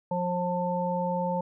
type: harmonic tone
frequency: 178 Hz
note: F3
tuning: 33 cents sharp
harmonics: 1 / 3 / 5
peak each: -30 / -30 / -30 dBFS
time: 0.11-1.41 s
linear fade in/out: 5 ms
effects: none